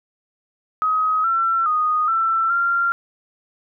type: tone with pitch steps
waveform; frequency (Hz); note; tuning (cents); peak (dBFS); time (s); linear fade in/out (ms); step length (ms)
sine; 1265 / 1348 / 1240 / 1337 / 1384; D#6 / E6 / D#6 / E6 / F6; +28 / +38 / -6 / +24 / -16; -16; 0.82-2.92; 0; 420
effects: none